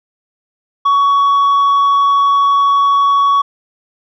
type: tone with tanh clipping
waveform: sine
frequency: 1122 Hz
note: C#6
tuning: 21 cents sharp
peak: -9 dBFS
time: 0.85-3.42 s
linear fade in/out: 10 ms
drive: 3 dB
effects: none